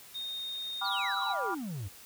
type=tone with pitch glide; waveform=sine; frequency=3692 to 3912 Hz; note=A#7 to B7; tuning=-17 to -17 cents; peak=-35 dBFS; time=0.14-1.34 s; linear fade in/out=20 ms; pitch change=+100 cents; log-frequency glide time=0.84-1.1 s
type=chord; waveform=sine; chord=G dominant seventh; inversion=none; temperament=just; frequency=784 / 980 / 1176 / 1411.2 Hz; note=G5 / B5 / D6 / F6; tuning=0 / -14 / +2 / +18 cents; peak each=-36 dBFS; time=0.81-1.55 s; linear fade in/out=10 ms
type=exponential sweep; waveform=triangle; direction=down; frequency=4699 to 87.31 Hz; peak=-33 dBFS; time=0.84-1.89 s; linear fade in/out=20 ms
effects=tanh soft clip ceiling -17 dBFS + white hiss -52 dBFS RMS until 2.05 s